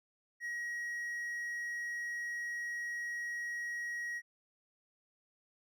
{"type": "tone", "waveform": "triangle", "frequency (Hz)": 1900, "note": "A#6", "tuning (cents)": 33, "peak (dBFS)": -35, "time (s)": [0.4, 4.22], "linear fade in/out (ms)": 50, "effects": []}